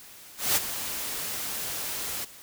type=noise with ADSR envelope; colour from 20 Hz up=white; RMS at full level=-22 dBFS; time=0.37-2.25 s; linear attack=190 ms; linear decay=31 ms; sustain=-11 dB; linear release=9 ms; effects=white hiss -48 dBFS RMS until 2.42 s